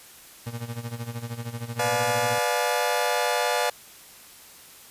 35% pulse tone with tremolo, 117.7 Hz, A#2, 17 cents sharp, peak -27 dBFS, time 0.46-2.39 s, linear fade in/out 10 ms, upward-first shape sine, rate 13 Hz, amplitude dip 80%
sawtooth chord, B diminished seventh, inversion none, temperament just, 493.9 / 592.7 / 711.2 / 853.4 Hz, B4 / D5 / F5 / Ab5, 0 / +16 / +31 / +47 cents, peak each -24 dBFS, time 1.79-3.7 s, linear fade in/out 5 ms
effects white hiss -48 dBFS RMS until 4.9 s + resampled to 32000 Hz

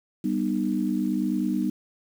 sine chord, G augmented, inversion none, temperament just, 196 / 245 / 306.2 Hz, G3 / B3 / D#4, 0 / -14 / -28 cents, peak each -27 dBFS, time 0.24-1.7 s, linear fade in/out 5 ms, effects 8-bit

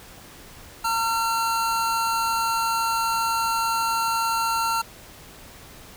square tone pair together, 911.7 / 1366 Hz, A#5 / F6, -39 / -39 cents, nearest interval perfect fifth, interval 700 cents, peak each -25 dBFS, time 0.84-4.82 s, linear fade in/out 10 ms, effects pink hiss -45 dBFS RMS until 5.96 s

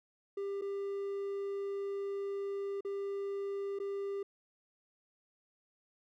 triangle tone with dropouts, 397.6 Hz, G4, 25 cents sharp, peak -33 dBFS, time 0.37-4.23 s, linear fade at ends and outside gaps 5 ms, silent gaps 0.613-0.619 / 2.808-2.848 / 3.789-3.799 s, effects none

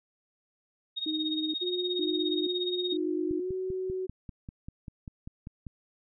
sine tone with tremolo, 3729 Hz, A#7, in tune, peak -28 dBFS, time 0.96-2.97 s, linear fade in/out 20 ms, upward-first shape sine, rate 17 Hz, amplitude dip 80%
sine tone bursts, 311.1 Hz, D#4, in tune, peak -30 dBFS, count 3, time 1.06-3.4 s, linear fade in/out 5 ms, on 480 ms, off 450 ms
sine tone with pitch glide, 360 to 373.6 Hz, F#4 to F#4, -47 to +17 cents, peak -30 dBFS, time 1.61-4.07 s, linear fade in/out 20 ms, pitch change +64 cents, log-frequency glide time 3.4-3.51 s
click train, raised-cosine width 5 ms, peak -28 dBFS, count 13, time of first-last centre 3.31-5.668 s, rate 5.09 Hz
effects none

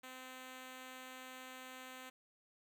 5% pulse tone, 257.6 Hz, C4, 27 cents flat, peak -38 dBFS, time 0.03-2.1 s, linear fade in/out 10 ms, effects none

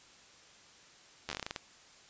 slowing click train, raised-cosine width 0.2 ms, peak -19 dBFS, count 11, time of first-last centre 1.29-1.562 s, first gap 11 ms, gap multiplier 1.19, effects white hiss -58 dBFS RMS until 2.09 s + resampled to 16000 Hz

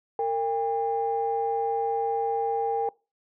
sine tone pair together, 457.8 / 803 Hz, A#4 / G5, -31 / +41 cents, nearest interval minor seventh, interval 972 cents, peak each -26 dBFS, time 0.19-2.89 s, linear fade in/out 2 ms, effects noise-tail reverb RT60 0.3 s tail -24 dB re dry + tanh soft clip ceiling -16 dBFS

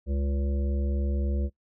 harmonic tone with a mistuned harmonic, 69.4 Hz, C#2, 3 cents sharp, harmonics 1 / 3 / 5 / 7 / 8, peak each -25 / -35 / -39 / -42 / -43 dBFS, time 0.06-1.5 s, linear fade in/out 50 ms, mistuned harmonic 8, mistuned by +44 cents, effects noise-tail reverb RT60 0.1 s tail -19 dB re dry

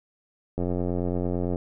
click train, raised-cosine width 2 ms, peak -15 dBFS, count 88, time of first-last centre 0.58-1.559 s, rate 88.9 Hz, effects none

